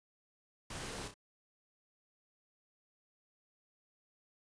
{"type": "noise with echo", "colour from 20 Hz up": "pink", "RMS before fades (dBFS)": -44, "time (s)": [0.7, 1.08], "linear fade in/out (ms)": 5, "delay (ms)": 31, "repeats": 2, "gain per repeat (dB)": -7, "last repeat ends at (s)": 1.142, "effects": ["resampled to 22050 Hz"]}